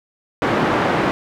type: band-pass noise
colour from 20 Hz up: pink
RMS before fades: -18 dBFS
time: 0.42-1.11 s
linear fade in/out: 0 ms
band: 200 to 1600 Hz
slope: 12 dB/octave
effects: none